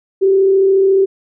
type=tone with frequency modulation; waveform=sine; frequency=386.9 Hz; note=G4; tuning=23 cents flat; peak=-8 dBFS; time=0.21-1.06 s; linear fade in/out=20 ms; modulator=34.1 Hz; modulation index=0.27; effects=none